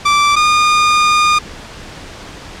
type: tone pair in turn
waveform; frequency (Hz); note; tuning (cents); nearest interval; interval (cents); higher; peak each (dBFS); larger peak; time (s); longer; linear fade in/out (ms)
sawtooth; 1169 / 1217.9; D6 / D#6; -8 / -37; minor second; 71; second; -5; neither; 0.05-0.36 / 0.36-1.39; second; 10
effects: pink hiss -32 dBFS RMS until 2.6 s + low-pass 6000 Hz 12 dB/octave